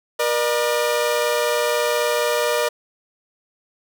sawtooth tone pair together, 477.5 / 601.6 Hz, A#4 / D5, +42 / +42 cents, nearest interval major third, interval 400 cents, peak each -17 dBFS, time 0.19-2.69 s, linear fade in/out 10 ms, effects 8-bit

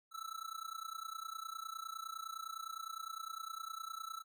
square tone with amplitude modulation, 1318.5 Hz, E6, in tune, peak -40 dBFS, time 0.11-4.24 s, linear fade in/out 50 ms, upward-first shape sine, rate 29.8 Hz, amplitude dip 90%, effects none

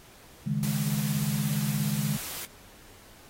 sine chord, C# suspended second, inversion none, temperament equal, 138.59 / 155.56 / 207.7 Hz, C#3 / D#3 / G#3, 0 / 0 / 0 cents, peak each -30 dBFS, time 0.46-2.17 s, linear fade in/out 10 ms
white noise, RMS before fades -37 dBFS, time 0.63-2.45 s, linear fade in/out 0 ms
effects pink hiss -53 dBFS RMS until 3.29 s + AAC 48 kbps

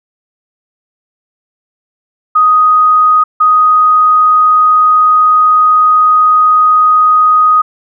sine tone pair in turn, 1248 / 1248 Hz, D#6 / D#6, +5 / +5 cents, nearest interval unison, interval 0 cents, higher neither, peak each -4 dBFS, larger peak neither, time 2.35-3.24 / 3.4-7.62 s, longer second, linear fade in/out 10 ms, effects none

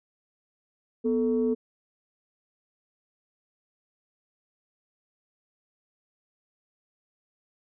sine tone pair together, 246 / 440 Hz, B3 / A4, -7 / 0 cents, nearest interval minor seventh, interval 1007 cents, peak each -24 dBFS, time 1.04-1.55 s, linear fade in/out 20 ms, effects tanh soft clip ceiling -16 dBFS

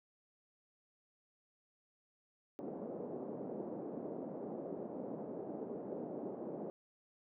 white band-pass noise, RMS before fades -44 dBFS, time 2.59-6.7 s, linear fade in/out 0 ms, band 180 to 550 Hz, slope 24 dB/octave, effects none

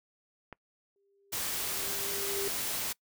click, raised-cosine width 0.5 ms, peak -28 dBFS, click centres 0.527 s
sine tone with exponential growth, 398 Hz, G4, 26 cents sharp, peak -32 dBFS, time 0.96-2.48 s, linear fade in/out 1 ms, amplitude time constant 330 ms
white noise, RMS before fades -34 dBFS, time 1.32-2.93 s, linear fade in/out 10 ms
effects noise-tail reverb RT60 0.1 s tail -24 dB re dry

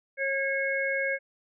harmonic tone, 545 Hz, C#5, 29 cents flat, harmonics 1 / 3 / 4, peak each -30 / -30 / -30 dBFS, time 0.17-1.19 s, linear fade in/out 50 ms, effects none

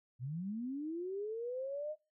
sine linear sweep, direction up, 115.7 to 624 Hz, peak -37 dBFS, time 0.19-1.96 s, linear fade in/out 50 ms, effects noise-tail reverb RT60 0.3 s tail -21 dB re dry

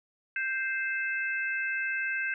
harmonic tone, 523.3 Hz, C5, in tune, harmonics 3 / 4 / 5, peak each -30 / -36 / -35 dBFS, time 0.36-2.34 s, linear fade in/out 2 ms, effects none

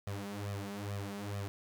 sawtooth tone with flanger, 101 Hz, G#2, 48 cents flat, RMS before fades -40 dBFS, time 0.07-1.48 s, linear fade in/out 0 ms, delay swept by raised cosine 1.6 to 4.8 ms, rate 2.3 Hz, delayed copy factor +1, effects none

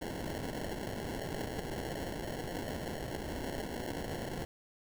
white noise with sample-and-hold, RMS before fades -39 dBFS, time 0.01-4.45 s, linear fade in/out 5 ms, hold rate 1225 Hz, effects none

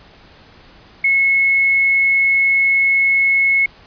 sine tone, 2185 Hz, C#7, 26 cents flat, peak -11 dBFS, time 1.04-3.66 s, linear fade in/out 5 ms, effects pink hiss -45 dBFS RMS until 3.86 s + resampled to 11025 Hz

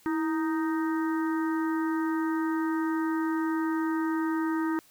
harmonic tone with a mistuned harmonic, 311.1 Hz, D#4, in tune, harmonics 1 / 3 / 4 / 5 / 6, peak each -26 / -36 / -38 / -40 / -42 dBFS, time 0.06-4.79 s, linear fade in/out 0 ms, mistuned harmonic 1, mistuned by +65 cents, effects white hiss -59 dBFS RMS until 4.9 s

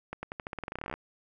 accelerating click train, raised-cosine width 0.5 ms, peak -21 dBFS, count 20, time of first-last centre 0.13-0.94 s, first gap 100 ms, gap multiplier 0.89, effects none

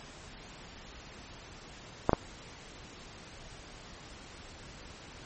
clicks, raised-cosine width 1 ms, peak -8 / -8 dBFS, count 2, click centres 2.094 / 2.132 s, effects pink hiss -49 dBFS RMS until 5.25 s + MP3 32 kbps

